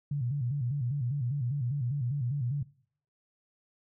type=tone with vibrato; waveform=sine; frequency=131.9 Hz; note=C3; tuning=14 cents sharp; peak=-28 dBFS; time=0.11-2.63 s; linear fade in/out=5 ms; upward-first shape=square; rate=5 Hz; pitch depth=150 cents each way; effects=noise-tail reverb RT60 0.6 s tail -22 dB re dry